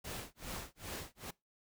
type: noise with tremolo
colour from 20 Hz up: pink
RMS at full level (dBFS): -42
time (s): 0.04-1.31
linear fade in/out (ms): 10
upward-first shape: sine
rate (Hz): 2.5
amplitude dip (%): 100
effects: noise-tail reverb RT60 0.2 s tail -22 dB re dry